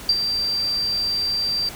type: tone with ADSR envelope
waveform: sine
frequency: 4700 Hz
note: D8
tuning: 1 cent sharp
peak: -12 dBFS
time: 0.09-1.69 s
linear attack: 3 ms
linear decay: 48 ms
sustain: -8 dB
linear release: 3 ms
effects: pink hiss -37 dBFS RMS until 1.75 s